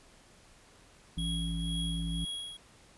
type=harmonic tone; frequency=55.6 Hz; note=A1; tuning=19 cents sharp; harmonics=1 / 3 / 5; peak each=-35 / -34 / -44 dBFS; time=1.17-2.25 s; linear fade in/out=5 ms
type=tone with tremolo; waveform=square; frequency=3314 Hz; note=G#7; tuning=4 cents flat; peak=-35 dBFS; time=1.18-2.57 s; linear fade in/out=5 ms; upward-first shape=triangle; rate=2 Hz; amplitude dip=70%
effects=pink hiss -59 dBFS RMS until 2.97 s + resampled to 24000 Hz